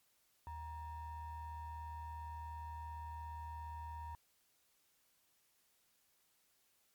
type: ring-modulated tone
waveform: triangle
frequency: 431.4 Hz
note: A4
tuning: 34 cents flat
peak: -39 dBFS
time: 0.47-4.15 s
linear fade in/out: 0 ms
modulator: 510 Hz
effects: white hiss -75 dBFS RMS until 6.94 s + MP3 96 kbps